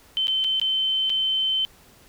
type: tone with dropouts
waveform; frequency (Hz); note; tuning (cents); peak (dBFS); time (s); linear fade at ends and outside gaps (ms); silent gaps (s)
sine; 3080; G7; -31; -20; 0.17-1.65; 0; 0.271-0.281 / 0.441-0.445 / 0.598-0.615 / 1.096-1.101
effects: pink hiss -53 dBFS RMS until 2.08 s